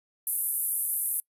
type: band-pass noise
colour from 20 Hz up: white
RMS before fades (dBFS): -29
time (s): 0.27-1.2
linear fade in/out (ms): 0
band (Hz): 10000 to 13000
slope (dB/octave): 48
effects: noise-tail reverb RT60 0.1 s tail -25 dB re dry + resampled to 32000 Hz